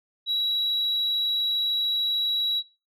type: tone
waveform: sine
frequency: 3891 Hz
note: B7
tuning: 27 cents flat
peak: -20 dBFS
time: 0.26-2.63 s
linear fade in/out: 50 ms
effects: noise-tail reverb RT60 0.3 s tail -18 dB re dry + tanh soft clip ceiling -20 dBFS